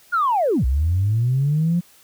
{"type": "linear two-way sweep", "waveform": "sine", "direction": "down then up", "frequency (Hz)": [1458, 60, 177.9], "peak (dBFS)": -15, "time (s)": [0.12, 1.81], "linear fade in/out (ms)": 20, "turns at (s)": 0.65, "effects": ["tanh soft clip ceiling -11 dBFS", "white hiss -52 dBFS RMS until 2.03 s"]}